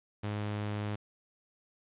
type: tone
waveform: sawtooth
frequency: 104.3 Hz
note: G#2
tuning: 8 cents sharp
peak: -29 dBFS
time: 0.23-0.96 s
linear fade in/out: 10 ms
effects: resampled to 8000 Hz + 10-bit